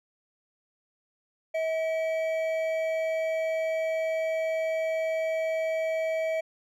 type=tone pair together; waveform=triangle; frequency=643 / 2295 Hz; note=E5 / D7; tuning=-43 / -40 cents; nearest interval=octave + minor seventh; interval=2203 cents; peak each=-24 / -36 dBFS; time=1.54-6.41 s; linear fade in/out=10 ms; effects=none